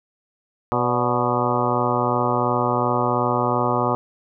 harmonic tone with a mistuned harmonic, 122.8 Hz, B2, 9 cents flat, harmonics 1 / 2 / 3 / 4 / 5 / 6 / 7 / 8 / 9 / 10, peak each -27 / -27 / -27 / -27 / -27 / -27 / -27 / -27 / -27 / -27 dBFS, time 0.72-3.95 s, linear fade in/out 0 ms, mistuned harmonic 5, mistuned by -70 cents, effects none

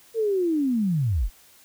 sine linear sweep, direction down, 463.1 to 30.75 Hz, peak -20 dBFS, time 0.14-1.3 s, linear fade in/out 50 ms, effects white hiss -54 dBFS RMS until 1.64 s

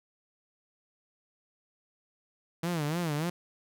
sawtooth tone with vibrato, 160.4 Hz, E3, 47 cents flat, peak -25 dBFS, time 2.63-3.3 s, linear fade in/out 5 ms, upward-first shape sine, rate 3.4 Hz, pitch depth 170 cents each way, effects none

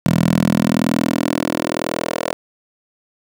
10% pulse tone with high-pass filter sweep, 41 Hz, E1, 9 cents flat, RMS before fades -18 dBFS, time 0.06-2.33 s, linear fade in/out 0 ms, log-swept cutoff 160 to 480 Hz, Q 2.4, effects none

